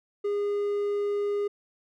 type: tone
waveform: triangle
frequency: 408.8 Hz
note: G#4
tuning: 27 cents flat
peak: -23 dBFS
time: 0.24-1.48 s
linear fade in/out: 10 ms
effects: none